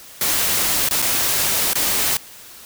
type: noise with dropouts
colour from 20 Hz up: white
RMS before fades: -19 dBFS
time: 0.21-2.17 s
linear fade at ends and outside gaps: 2 ms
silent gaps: 0.888-0.909 / 1.019-1.023 / 1.734-1.754 s
effects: white hiss -41 dBFS RMS until 2.65 s